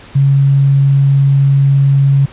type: tone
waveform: sine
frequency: 138.2 Hz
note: C#3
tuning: 5 cents flat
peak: -6 dBFS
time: 0.15-2.26 s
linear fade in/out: 10 ms
effects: pink hiss -37 dBFS RMS until 2.32 s + resampled to 8000 Hz